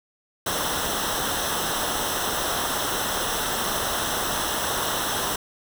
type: noise with comb filter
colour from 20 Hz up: pink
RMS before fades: -26 dBFS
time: 0.46-5.36 s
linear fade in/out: 5 ms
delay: 0.43 ms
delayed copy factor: -0.75
effects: none